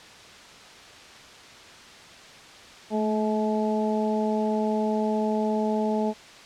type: harmonic tone with a mistuned harmonic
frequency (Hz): 214.3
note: A3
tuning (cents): -45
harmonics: 1 / 2 / 3 / 4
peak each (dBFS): -25 / -28 / -30 / -31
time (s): 2.9-6.14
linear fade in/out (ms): 50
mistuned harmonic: 1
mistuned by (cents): +23
effects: white hiss -46 dBFS RMS until 6.45 s + low-pass 5000 Hz 12 dB/octave